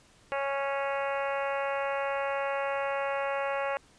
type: harmonic tone with a mistuned harmonic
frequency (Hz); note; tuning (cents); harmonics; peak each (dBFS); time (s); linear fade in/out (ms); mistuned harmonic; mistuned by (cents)
276.9; C#4; -2; 2 / 3 / 4 / 5 / 6 / 7 / 8 / 9 / 10; -31 / -35 / -37 / -39 / -41 / -42 / -43 / -44 / -45; 0.32-3.77; 0; 8; -16
effects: pink hiss -60 dBFS RMS until 3.98 s + resampled to 22050 Hz